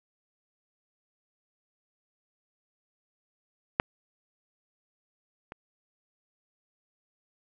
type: clicks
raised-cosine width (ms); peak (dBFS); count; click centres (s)
0.5; -6 / -25; 2; 3.799 / 5.521
effects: none

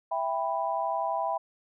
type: chord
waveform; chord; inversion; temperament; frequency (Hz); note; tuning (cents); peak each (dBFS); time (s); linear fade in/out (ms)
sine; E minor; none; just; 659.3 / 791.1 / 988.9; E5 / G5 / B5; 0 / +16 / +2; -31; 0.11-1.38; 10
effects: none

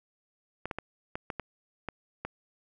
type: clicks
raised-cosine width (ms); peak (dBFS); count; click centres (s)
0.5; -19; 8; 0.656 / 0.712 / 0.786 / 1.155 / 1.302 / 1.397 / 1.887 / 2.25
effects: none

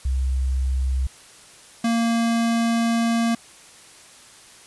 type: tone pair in turn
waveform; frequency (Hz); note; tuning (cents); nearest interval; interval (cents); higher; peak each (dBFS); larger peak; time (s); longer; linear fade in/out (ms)
sine / square; 65.41 / 231; C2 / A#3; 0 / -16; octave + minor seventh; 2184; second; -19; neither; 0.05-1.07 / 1.84-3.35; second; 5
effects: white hiss -47 dBFS RMS until 4.66 s + resampled to 24000 Hz

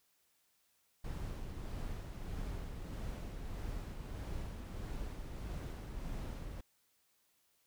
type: noise with tremolo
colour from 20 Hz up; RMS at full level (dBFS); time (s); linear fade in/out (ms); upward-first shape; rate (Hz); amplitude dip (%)
brown; -41; 1.04-6.61; 5; sine; 1.6; 35
effects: white hiss -75 dBFS RMS until 7.66 s

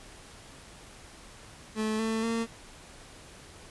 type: tone with pitch steps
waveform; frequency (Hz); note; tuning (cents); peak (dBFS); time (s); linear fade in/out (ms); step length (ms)
30% pulse; 217.1 / 222.8 / 228.7; A3 / A3 / A#3; -23 / +22 / -33; -25; 1.75-2.47; 50; 240
effects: pink hiss -50 dBFS RMS until 3.7 s + resampled to 24000 Hz

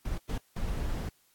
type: noise bursts at uneven times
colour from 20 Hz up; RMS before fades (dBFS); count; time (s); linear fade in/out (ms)
brown; -32; 3; 0.05-0.18 / 0.29-0.38 / 0.56-1.09; 5
effects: white hiss -67 dBFS RMS until 1.34 s + AAC 64 kbps

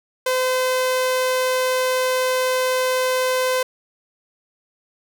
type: tone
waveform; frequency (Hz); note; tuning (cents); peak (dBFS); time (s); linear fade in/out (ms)
sawtooth; 512; C5; -38; -14; 0.26-3.63; 5
effects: none

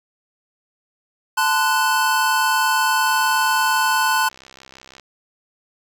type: chord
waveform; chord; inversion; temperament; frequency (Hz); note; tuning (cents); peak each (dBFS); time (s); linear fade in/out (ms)
square; F# diminished; first; equal with one note detuned; 880 / 1028.5 / 1480; A5 / C6 / F#6; 0 / -30 / 0; -21; 1.37-4.29; 10
type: click train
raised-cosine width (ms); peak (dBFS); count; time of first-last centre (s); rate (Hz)
0.2; -24; 128; 3.07-4.997; 65.9
effects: 8-bit

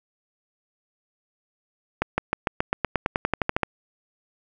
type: accelerating click train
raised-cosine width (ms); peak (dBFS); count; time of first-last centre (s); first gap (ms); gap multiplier
0.5; -6; 16; 2.02-3.633; 160; 0.94
effects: none

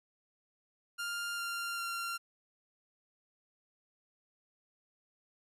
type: tone with pitch steps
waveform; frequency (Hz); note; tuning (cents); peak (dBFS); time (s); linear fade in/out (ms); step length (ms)
sawtooth; 1400 / 1389.5 / 1379.1; F6 / F6 / F6; +4 / -9 / -22; -32; 0.98-2.18; 20; 400
effects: resampled to 32000 Hz

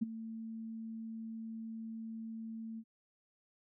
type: tone with ADSR envelope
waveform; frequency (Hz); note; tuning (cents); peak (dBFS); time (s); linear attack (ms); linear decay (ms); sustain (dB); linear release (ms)
sine; 224.2; A3; +33; -27; 0.01-2.84; 15; 18; -14; 57
effects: none

